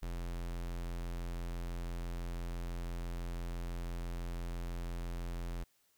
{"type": "tone", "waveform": "square", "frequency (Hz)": 43, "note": "F1", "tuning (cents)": -26, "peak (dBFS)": -38, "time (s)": [0.02, 5.64], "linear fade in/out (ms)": 10, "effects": ["white hiss -73 dBFS RMS until 5.97 s"]}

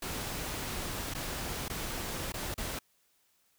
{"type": "noise with dropouts", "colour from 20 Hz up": "pink", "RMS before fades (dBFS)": -37, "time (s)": [0.02, 2.79], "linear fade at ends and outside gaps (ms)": 5, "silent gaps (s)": [[1.139, 1.148], [1.683, 1.698], [2.322, 2.339], [2.542, 2.578]], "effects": ["white hiss -71 dBFS RMS until 3.58 s"]}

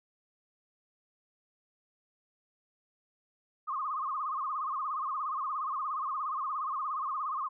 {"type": "tone with vibrato", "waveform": "sine", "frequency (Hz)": 1149, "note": "D6", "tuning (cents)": -38, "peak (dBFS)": -31, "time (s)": [3.67, 7.49], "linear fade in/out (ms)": 20, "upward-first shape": "sine", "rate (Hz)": 17, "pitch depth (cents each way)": 160, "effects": []}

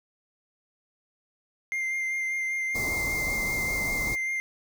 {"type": "tone with vibrato", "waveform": "triangle", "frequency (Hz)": 2100, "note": "C7", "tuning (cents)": 6, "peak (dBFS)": -25, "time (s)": [1.72, 4.4], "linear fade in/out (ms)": 0, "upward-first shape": "sine", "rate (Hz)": 5.1, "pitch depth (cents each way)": 15}
{"type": "band-stop noise", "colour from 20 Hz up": "pink", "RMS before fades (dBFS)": -34, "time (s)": [2.74, 4.16], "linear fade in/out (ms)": 20, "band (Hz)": [1200, 4200], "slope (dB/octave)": 48}
{"effects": []}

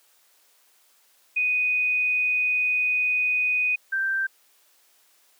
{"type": "tone pair in turn", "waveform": "sine", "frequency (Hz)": [2489, 1568], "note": ["D#7", "G6"], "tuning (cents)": [0, 0], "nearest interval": "minor sixth", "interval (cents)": 800, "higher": "first", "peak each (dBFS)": [-20, -22], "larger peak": "first", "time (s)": [[1.36, 3.76], [3.92, 4.27]], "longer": "first", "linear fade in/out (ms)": 10, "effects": ["white hiss -61 dBFS RMS until 5.39 s", "high-pass 400 Hz 12 dB/octave"]}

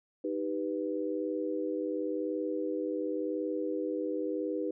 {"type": "chord", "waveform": "sine", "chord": "Eb augmented", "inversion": "none", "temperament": "equal", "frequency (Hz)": [311.1, 392, 493.9], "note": ["Eb4", "G4", "B4"], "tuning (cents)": [0, 0, 0], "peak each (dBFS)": [-34, -36, -35], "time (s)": [0.24, 4.71], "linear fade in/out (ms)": 5, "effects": []}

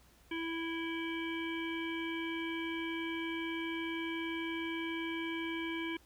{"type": "harmonic tone with a mistuned harmonic", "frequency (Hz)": 329.6, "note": "E4", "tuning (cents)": 0, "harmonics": [1, 3, 5, 7, 9, 10], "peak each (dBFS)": [-37, -46, -46, -42, -50, -49], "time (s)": [0.31, 5.97], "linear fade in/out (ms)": 5, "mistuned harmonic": 10, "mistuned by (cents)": -52, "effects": ["added 60 Hz sine -65 dBFS peak until 6.05 s", "pink hiss -65 dBFS RMS until 6.05 s"]}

